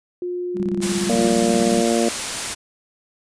sine tone with pitch glide, 356.5 to 349.6 Hz, F4 to F4, +36 to +2 cents, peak -23 dBFS, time 0.22-1.28 s, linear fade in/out 2 ms, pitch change -34 cents, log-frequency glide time 0.62-0.77 s
sine tone with tremolo, 196 Hz, G3, in tune, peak -19 dBFS, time 0.54-1.85 s, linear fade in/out 50 ms, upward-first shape square, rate 17 Hz, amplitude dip 70%
white noise, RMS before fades -25 dBFS, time 0.81-2.55 s, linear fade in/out 20 ms
harmonic tone, 115.8 Hz, A#2, 11 cents flat, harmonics 2 / 3 / 4 / 5 / 6, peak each -20 / -22 / -23 / -24 / -25 dBFS, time 1.09-2.09 s, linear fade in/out 5 ms
effects resampled to 22050 Hz

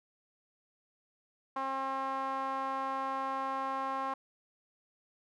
sawtooth tone with band-pass filter, 268 Hz, C4, 42 cents sharp, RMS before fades -35 dBFS, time 1.56-4.14 s, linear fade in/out 5 ms, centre 1000 Hz, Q 4.1, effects none

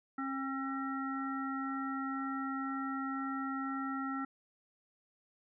harmonic tone with a mistuned harmonic, 269.8 Hz, C#4, 47 cents flat, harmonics 1 / 3 / 5 / 7, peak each -37 / -45 / -39 / -48 dBFS, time 0.18-4.25 s, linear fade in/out 5 ms, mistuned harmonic 3, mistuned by -18 cents, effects none

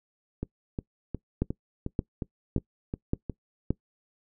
two click trains, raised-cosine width 3 ms, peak -12 / -18 dBFS, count 5 / 9, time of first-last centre 1.42-3.706 / 0.43-3.297 s, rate 1.75 / 2.79 Hz, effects noise-tail reverb RT60 0.1 s tail -22 dB re dry

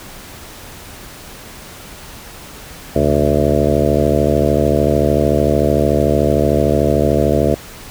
harmonic tone with a mistuned harmonic, 73.42 Hz, D2, in tune, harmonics 1 / 2 / 3 / 4 / 5 / 6 / 7 / 8 / 9, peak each -20 / -20 / -20 / -20 / -20 / -20 / -20 / -20 / -20 dBFS, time 2.95-7.55 s, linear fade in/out 10 ms, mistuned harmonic 2, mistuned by -120 cents, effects pink hiss -35 dBFS RMS until 7.9 s

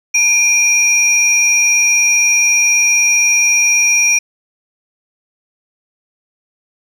sine tone pair together, 2402 / 5713 Hz, D7 / F8, +38 / +38 cents, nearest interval octave + minor third, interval 1500 cents, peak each -10 dBFS, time 0.14-4.19 s, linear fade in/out 10 ms, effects tanh soft clip ceiling -5 dBFS + 7-bit

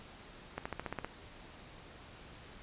accelerating click train, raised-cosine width 0.5 ms, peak -22 dBFS, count 8, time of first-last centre 0.58-1.046 s, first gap 75 ms, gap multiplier 0.96, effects pink hiss -53 dBFS RMS until 2.62 s + resampled to 8000 Hz

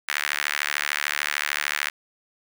sawtooth tone with high-pass filter, 73.42 Hz, D2, in tune, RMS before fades -27 dBFS, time 0.08-1.9 s, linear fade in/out 10 ms, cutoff 1800 Hz, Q 2.3, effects none

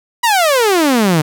sawtooth exponential sweep, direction down, 987.8 to 147 Hz, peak -6 dBFS, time 0.23-1.22 s, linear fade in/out 10 ms, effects none

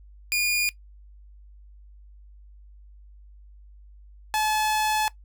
sawtooth tone pair in turn, 2432 / 859.8 Hz, D#7 / A5, -40 / -40 cents, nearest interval octave + tritone, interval 1800 cents, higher first, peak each -18 dBFS, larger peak neither, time 0.32-0.69 / 4.34-5.08 s, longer second, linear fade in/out 0 ms, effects noise-tail reverb RT60 0.1 s tail -18 dB re dry + added 50 Hz sine -46 dBFS peak until 5.24 s

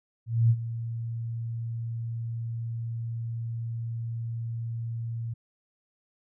sine tone with ADSR envelope, 115.5 Hz, A#2, 16 cents flat, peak -16 dBFS, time 0.26-5.34 s, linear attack 240 ms, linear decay 55 ms, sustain -14 dB, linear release 10 ms, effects none

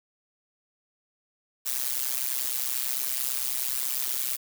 blue noise with amplitude modulation, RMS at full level -25 dBFS, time 1.65-4.37 s, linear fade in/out 20 ms, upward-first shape sine, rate 129 Hz, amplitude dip 100%, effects none

